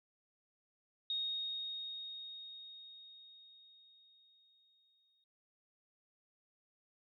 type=tone with exponential decay; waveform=sine; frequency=3729 Hz; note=A#7; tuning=in tune; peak=-34 dBFS; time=1.1-5.24 s; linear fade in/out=2 ms; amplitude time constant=900 ms; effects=none